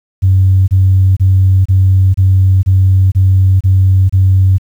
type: tone bursts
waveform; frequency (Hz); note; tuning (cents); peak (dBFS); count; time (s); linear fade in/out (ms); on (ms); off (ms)
sine; 94.7; F#2; +41; -4; 9; 0.22-4.584; 20; 460; 28
effects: tanh soft clip ceiling 0 dBFS + 7-bit